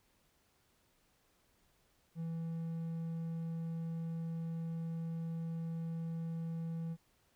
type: tone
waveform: triangle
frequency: 164.81 Hz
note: E3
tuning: in tune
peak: -35 dBFS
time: 2.15-6.97 s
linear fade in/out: 50 ms
effects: pink hiss -73 dBFS RMS until 7.35 s